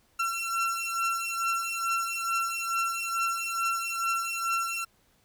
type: beating tone pair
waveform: 30% pulse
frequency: 1354 / 1356.3 Hz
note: E6 / E6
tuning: +46 / +49 cents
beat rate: 2.3 Hz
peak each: -28 dBFS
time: 0.19-4.85 s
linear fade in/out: 10 ms
effects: pink hiss -66 dBFS RMS until 5.24 s